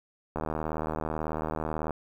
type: click train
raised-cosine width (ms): 1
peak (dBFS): -17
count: 122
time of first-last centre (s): 0.36-1.907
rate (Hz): 78.2
effects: 9-bit